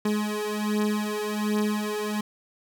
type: beating tone pair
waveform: 30% pulse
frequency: 210 / 211.3 Hz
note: G#3 / G#3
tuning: +19 / +30 cents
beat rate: 1.3 Hz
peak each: -25 dBFS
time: 0.05-2.21 s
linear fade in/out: 5 ms
effects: none